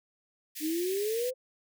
white high-pass noise, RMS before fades -40 dBFS, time 0.55-1.31 s, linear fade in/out 20 ms, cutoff 1700 Hz, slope 96 dB/octave
sine exponential sweep, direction up, 299.8 to 523.3 Hz, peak -28 dBFS, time 0.6-1.34 s, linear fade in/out 50 ms
effects none

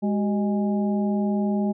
harmonic tone with a mistuned harmonic, 206.1 Hz, G#3, 13 cents flat, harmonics 1 / 2 / 3 / 4, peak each -21 / -30 / -33 / -35 dBFS, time 0.02-1.73 s, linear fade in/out 20 ms, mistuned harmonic 2, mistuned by -140 cents, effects none

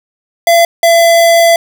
square tone pair in turn, 678 / 673.7 Hz, E5 / E5, +49 / +38 cents, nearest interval unison, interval 11 cents, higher first, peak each -5 dBFS, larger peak neither, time 0.47-0.65 / 0.83-1.56 s, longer second, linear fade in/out 2 ms, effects none

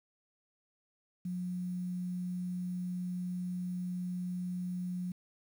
sine tone with quantisation, 179.9 Hz, F#3, 48 cents flat, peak -34 dBFS, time 1.25-5.12 s, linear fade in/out 5 ms, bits 10, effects none

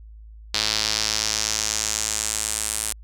sawtooth tone with band-pass filter sweep, 108.1 Hz, A2, 30 cents flat, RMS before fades -25 dBFS, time 0.54-2.93 s, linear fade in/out 0 ms, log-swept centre 4500 to 9200 Hz, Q 2.6, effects added 54 Hz sine -40 dBFS peak until 3.03 s

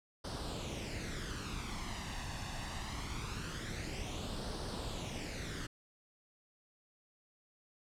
pink noise with flanger, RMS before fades -41 dBFS, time 0.24-5.67 s, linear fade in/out 10 ms, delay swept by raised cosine 0.21 to 1.11 ms, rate 0.23 Hz, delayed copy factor +0.6, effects low-pass 7000 Hz 12 dB/octave

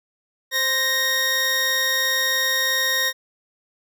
20% pulse tone pair together, 523.5 / 1863 Hz, C5 / A#6, +1 / -2 cents, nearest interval octave + minor seventh, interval 2197 cents, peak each -24 / -14 dBFS, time 0.51-3.13 s, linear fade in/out 50 ms, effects none

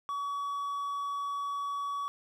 triangle tone, 1133 Hz, C#6, 37 cents sharp, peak -30 dBFS, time 0.09-2.08 s, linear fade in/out 0 ms, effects none

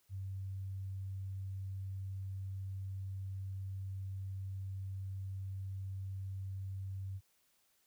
sine tone, 96.2 Hz, G2, 32 cents flat, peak -39 dBFS, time 0.09-7.21 s, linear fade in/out 50 ms, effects white hiss -74 dBFS RMS until 7.86 s

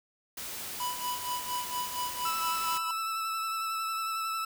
white noise, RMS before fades -39 dBFS, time 0.37-2.78 s, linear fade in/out 5 ms
square tone with tremolo, 987.8 Hz, B5, in tune, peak -31 dBFS, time 0.8-2.91 s, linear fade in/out 2 ms, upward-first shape sine, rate 4.3 Hz, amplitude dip 75%
40% pulse tone with vibrato, 1318.5 Hz, E6, in tune, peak -30 dBFS, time 2.25-4.45 s, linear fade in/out 5 ms, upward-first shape sine, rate 11 Hz, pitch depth 16 cents each way
effects none

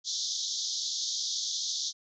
white band-pass noise, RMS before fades -33 dBFS, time 0.04-1.93 s, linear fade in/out 50 ms, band 3400 to 6600 Hz, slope 96 dB/octave, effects none

